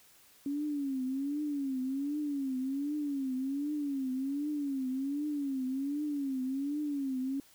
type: tone with vibrato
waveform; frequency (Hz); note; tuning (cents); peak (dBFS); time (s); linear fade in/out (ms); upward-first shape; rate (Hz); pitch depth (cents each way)
sine; 277.5; C#4; +2; -31; 0.46-7.4; 2; triangle; 1.3; 150
effects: white hiss -61 dBFS RMS until 7.54 s